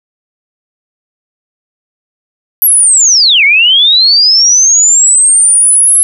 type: linear two-way sweep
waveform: sine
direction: down then up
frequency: 11840 to 2135 to 11080 Hz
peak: -3 dBFS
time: 2.62-6.03 s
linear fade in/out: 0 ms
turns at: 3.44 s
effects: none